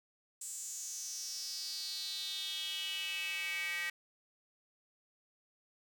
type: tone with high-pass filter sweep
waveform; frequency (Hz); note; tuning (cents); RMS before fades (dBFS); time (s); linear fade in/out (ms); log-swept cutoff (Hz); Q
square; 173.6; F3; -10; -40; 0.41-3.9; 5; 7800 to 2000; 5.7
effects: none